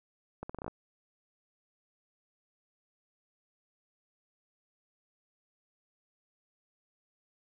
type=accelerating click train; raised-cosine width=1 ms; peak=-25 dBFS; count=8; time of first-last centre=0.43-0.68 s; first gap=65 ms; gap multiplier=0.79; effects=none